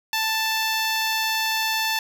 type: tone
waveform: 10% pulse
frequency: 882 Hz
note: A5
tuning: 4 cents sharp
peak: -13 dBFS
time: 0.13-1.99 s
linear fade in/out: 2 ms
effects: none

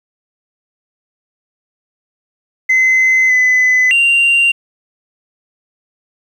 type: tone with pitch steps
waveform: sine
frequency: 2049 / 2012 / 2772 Hz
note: C7 / B6 / F7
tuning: -37 / +32 / -14 cents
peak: -6 dBFS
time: 2.69-4.52 s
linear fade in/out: 10 ms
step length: 610 ms
effects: tanh soft clip ceiling -6 dBFS + 7-bit

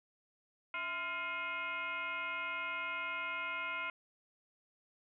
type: tone with frequency modulation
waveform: sine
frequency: 1768 Hz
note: A6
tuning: 8 cents sharp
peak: -36 dBFS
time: 0.74-3.9 s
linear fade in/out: 2 ms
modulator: 370 Hz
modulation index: 2.3
effects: none

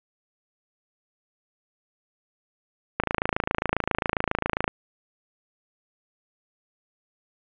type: click train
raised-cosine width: 0.5 ms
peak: -7 dBFS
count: 47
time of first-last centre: 3-4.679 s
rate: 27.4 Hz
effects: resampled to 8000 Hz + 8-bit

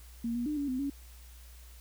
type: tone with pitch steps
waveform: sine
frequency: 232.9 / 240.2 / 300.2 / 284.6 / 255.8 / 280.2 Hz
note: A#3 / B3 / D4 / C#4 / C4 / C#4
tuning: -1 / -48 / +38 / +46 / -39 / +19 cents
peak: -30 dBFS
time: 0.24-0.9 s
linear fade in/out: 5 ms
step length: 110 ms
effects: added 60 Hz sine -49 dBFS peak until 1.8 s + white hiss -58 dBFS RMS until 1.8 s

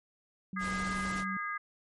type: tone with pitch glide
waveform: sine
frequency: 189.6 to 191.69 Hz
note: F#3 to G3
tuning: +43 to -38 cents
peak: -36 dBFS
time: 0.53-1.37 s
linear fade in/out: 2 ms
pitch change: +19 cents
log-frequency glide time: 0.74-1.25 s
type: harmonic tone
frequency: 409.6 Hz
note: G#4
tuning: 24 cents flat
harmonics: 3 / 4 / 5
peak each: -36 / -38 / -40 dBFS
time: 0.56-1.58 s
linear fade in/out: 10 ms
type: noise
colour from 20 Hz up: pink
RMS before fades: -41 dBFS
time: 0.59-1.25 s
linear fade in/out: 50 ms
effects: MP3 48 kbps

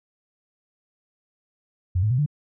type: tone with pitch steps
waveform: sine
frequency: 90.9 / 106.86 / 125.62 / 147.67 Hz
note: F#2 / G#2 / B2 / D3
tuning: -30 / +50 / +30 / +10 cents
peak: -18 dBFS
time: 1.95-2.262 s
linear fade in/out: 10 ms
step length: 78 ms
effects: none

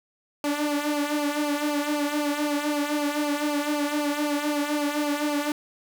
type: tone with flanger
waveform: sawtooth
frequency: 293.7 Hz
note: D4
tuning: in tune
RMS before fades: -26 dBFS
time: 0.44-5.52 s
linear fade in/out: 2 ms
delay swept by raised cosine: 0.53 to 3.23 ms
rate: 3.9 Hz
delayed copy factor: -0.8
effects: 8-bit

